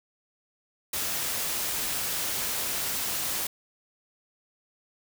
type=noise; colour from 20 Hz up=white; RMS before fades=-30 dBFS; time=0.93-3.47 s; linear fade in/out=5 ms; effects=none